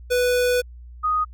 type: tone pair in turn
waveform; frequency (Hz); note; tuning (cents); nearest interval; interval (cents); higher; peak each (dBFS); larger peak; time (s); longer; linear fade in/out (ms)
square / sine; 493.9 / 1244.6; B4 / D#6; 0 / 0; octave + major third; 1600; second; -18; neither; 0.1-0.62 / 1.03-1.25; first; 20
effects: added 60 Hz sine -38 dBFS peak until 1.33 s